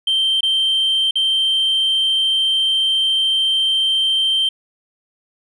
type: tone with dropouts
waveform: sine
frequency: 3133 Hz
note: G7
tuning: 2 cents flat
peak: -12 dBFS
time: 0.07-4.49 s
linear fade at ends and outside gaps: 5 ms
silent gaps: 0.408-0.43 / 1.11-1.155 s
effects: tanh soft clip ceiling -12 dBFS